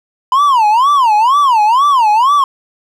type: tone with vibrato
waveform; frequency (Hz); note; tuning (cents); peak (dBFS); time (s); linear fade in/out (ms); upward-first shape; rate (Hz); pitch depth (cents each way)
triangle; 987.8; B5; 0; -5; 0.32-2.44; 2; sine; 2.1; 290
effects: none